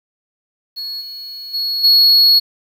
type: tone with level steps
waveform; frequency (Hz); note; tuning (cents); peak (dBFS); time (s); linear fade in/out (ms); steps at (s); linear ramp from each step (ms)
triangle; 4344; C#8; -36; -22 / -27 / -16 / -6; 0.76-2.4; 20; 1 / 1.53 / 1.83; 20
effects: 8-bit